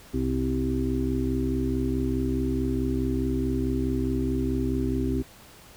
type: harmonic tone with a mistuned harmonic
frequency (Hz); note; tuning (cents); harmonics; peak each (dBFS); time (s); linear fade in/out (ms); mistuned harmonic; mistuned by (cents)
64.7; C2; -19; 1 / 2 / 4 / 5 / 6; -29 / -32 / -27 / -32 / -32; 0.13-5.23; 20; 1; -29
effects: pink hiss -50 dBFS RMS until 5.76 s